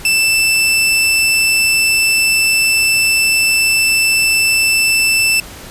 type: tone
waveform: sawtooth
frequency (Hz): 2653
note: E7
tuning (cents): +10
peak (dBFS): -7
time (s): 0.05-5.4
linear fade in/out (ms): 2
effects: pink hiss -33 dBFS RMS until 5.7 s + resampled to 32000 Hz